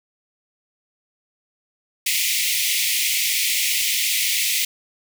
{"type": "high-pass noise", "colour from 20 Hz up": "pink", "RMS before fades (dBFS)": -21, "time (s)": [2.06, 4.65], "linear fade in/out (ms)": 5, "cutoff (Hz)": 2000, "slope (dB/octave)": 96, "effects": []}